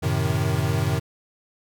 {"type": "chord", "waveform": "square", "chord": "F# diminished seventh", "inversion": "none", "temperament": "equal", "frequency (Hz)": [92.5, 110, 130.81, 155.56], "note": ["F#2", "A2", "C3", "Eb3"], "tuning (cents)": [0, 0, 0, 0], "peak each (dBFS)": -27, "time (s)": [0.02, 1], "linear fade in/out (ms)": 20, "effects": []}